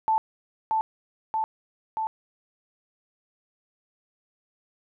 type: tone with echo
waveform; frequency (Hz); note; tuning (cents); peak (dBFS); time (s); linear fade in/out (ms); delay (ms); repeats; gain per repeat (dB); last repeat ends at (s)
sine; 880; A5; 0; -19; 0.08-0.18; 0; 630; 3; -2; 2.07
effects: none